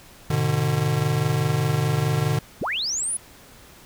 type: chord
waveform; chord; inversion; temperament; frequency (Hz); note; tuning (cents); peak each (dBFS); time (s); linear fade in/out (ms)
square; G# diminished; none; just; 103.83 / 124.59 / 149.51; G#2 / B2 / D3; 0 / +16 / +31; -29 / -25 / -23; 0.3-2.39; 5
type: linear sweep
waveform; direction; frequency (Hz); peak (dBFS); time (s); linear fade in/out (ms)
sine; up; 53.1 to 10548; -23; 2.61-3.17; 5
effects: pink hiss -48 dBFS RMS until 3.85 s